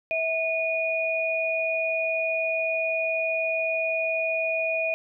sine tone pair together, 651 / 2458 Hz, E5 / D#7, -22 / -22 cents, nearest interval octave + major seventh, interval 2300 cents, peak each -26 dBFS, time 0.11-4.94 s, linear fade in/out 0 ms, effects none

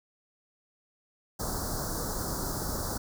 pink band-stop noise, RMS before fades -33 dBFS, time 1.39-2.98 s, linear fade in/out 10 ms, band 1500 to 4500 Hz, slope 48 dB/octave, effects none

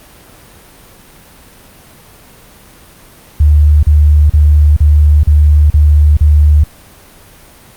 sine tone bursts, 74.6 Hz, D2, 28 cents sharp, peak -3 dBFS, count 7, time 3.4-6.638 s, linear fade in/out 5 ms, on 430 ms, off 38 ms, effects pink hiss -39 dBFS RMS until 7.76 s + Opus 32 kbps

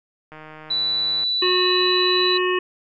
click train, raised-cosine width 0.5 ms, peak -25 dBFS, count 143, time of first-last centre 0.32-1.236 s, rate 155 Hz
sine tone, 3962 Hz, B7, 5 cents sharp, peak -19 dBFS, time 0.7-2.38 s, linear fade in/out 10 ms
harmonic tone, 364.7 Hz, F#4, 25 cents flat, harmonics 1 / 3 / 5 / 7 / 8, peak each -20 / -25 / -27 / -28 / -29 dBFS, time 1.42-2.59 s, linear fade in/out 5 ms
effects none

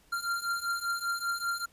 square beating tone pair, 1384 / 1389.1 Hz, F6 / F6, -16 / -10 cents, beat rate 5.1 Hz, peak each -35 / -33 dBFS, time 0.12-1.66 s, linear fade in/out 10 ms, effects pink hiss -63 dBFS RMS until 1.72 s + resampled to 32000 Hz

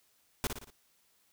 pink noise with echo, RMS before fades -31 dBFS, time 0.44-0.47 s, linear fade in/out 0 ms, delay 58 ms, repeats 4, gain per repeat -6 dB, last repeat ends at 0.702 s, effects white hiss -70 dBFS RMS until 1.32 s

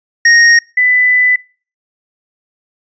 square / sine tone pair in turn, 1864.7 / 1995.7 Hz, A#6 / B6, 0 / +18 cents, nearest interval minor second, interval 118 cents, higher second, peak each -5 / -7 dBFS, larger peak first, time 0.25-0.59 / 0.77-1.36 s, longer second, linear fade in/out 5 ms, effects noise-tail reverb RT60 0.4 s tail -25 dB re dry + resampled to 16000 Hz

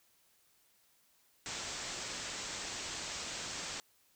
white low-pass noise, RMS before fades -42 dBFS, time 1.46-3.8 s, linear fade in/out 0 ms, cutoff 8000 Hz, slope 96 dB/octave, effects white hiss -70 dBFS RMS until 4.15 s

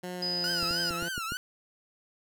15% pulse tone with pitch glide, 180.2 to 171.17 Hz, F#3 to F3, -45 to -34 cents, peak -29 dBFS, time 0.03-1.09 s, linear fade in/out 10 ms, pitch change -89 cents, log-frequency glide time 0.16-0.62 s
sine tone, 4978 Hz, D#8, in tune, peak -29 dBFS, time 0.22-0.9 s, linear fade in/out 5 ms
sawtooth tone with vibrato, 1424 Hz, F6, 33 cents sharp, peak -29 dBFS, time 0.44-1.37 s, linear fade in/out 0 ms, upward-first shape triangle, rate 3.4 Hz, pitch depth 180 cents each way
clicks, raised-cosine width 3 ms, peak -25 dBFS, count 6, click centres 0.629 / 0.709 / 0.908 / 1.025 / 1.179 / 1.321 s
effects none

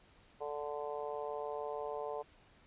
harmonic tone, 146.83 Hz, D3, in tune, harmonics 3 / 4 / 5 / 6 / 7, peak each -41 / -43 / -45 / -47 / -48 dBFS, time 0.4-2.23 s, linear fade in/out 20 ms, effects pink hiss -64 dBFS RMS until 2.66 s + resampled to 8000 Hz

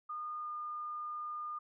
sine tone with pitch glide, 1221 to 1214 Hz, D#6 to D#6, -33 to -43 cents, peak -38 dBFS, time 0.09-1.59 s, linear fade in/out 10 ms, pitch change -10 cents, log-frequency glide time 0.41-0.48 s, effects none

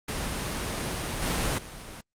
pink noise with level steps, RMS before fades -31 / -27 / -41 dBFS, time 0.08-2.01 s, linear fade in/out 5 ms, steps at 1.22 / 1.58 s, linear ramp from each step 5 ms, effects low-pass 11000 Hz 12 dB/octave + Opus 32 kbps

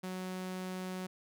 sawtooth tone, 185 Hz, F#3, in tune, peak -34 dBFS, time 0.03-1.07 s, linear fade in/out 10 ms, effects none

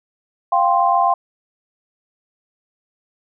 sine chord, F suspended second, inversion none, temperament just, 698.5 / 785.8 / 1047.7 Hz, F5 / G5 / C6, 0 / +4 / +2 cents, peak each -17 dBFS, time 0.52-1.14 s, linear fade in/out 5 ms, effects none

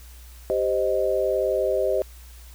sine chord, C minor, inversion second, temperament equal, 392 / 523.3 / 622.3 Hz, G4 / C5 / Eb5, 0 / 0 / 0 cents, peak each -25 / -24 / -24 dBFS, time 0.5-2.02 s, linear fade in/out 0 ms, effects added 60 Hz sine -42 dBFS peak until 2.54 s + white hiss -51 dBFS RMS until 2.54 s

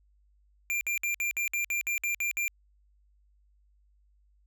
square tone bursts, 2380 Hz, D7, 22 cents sharp, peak -28 dBFS, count 11, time 0.7-2.48 s, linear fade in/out 0 ms, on 110 ms, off 57 ms, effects added 50 Hz sine -62 dBFS peak until 4.46 s

